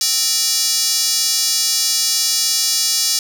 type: tone with high-pass filter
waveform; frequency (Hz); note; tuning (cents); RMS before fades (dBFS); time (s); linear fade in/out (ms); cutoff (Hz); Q
square; 261.6; C4; 0; -17; 0.01-3.19; 2; 5200; 2.5
effects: none